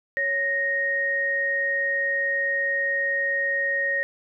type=tone pair together; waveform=sine; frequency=554.4 / 1864.7 Hz; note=C#5 / A#6; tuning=0 / 0 cents; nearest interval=octave + major sixth; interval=2100 cents; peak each=-30 / -22 dBFS; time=0.17-4.03 s; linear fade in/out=0 ms; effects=none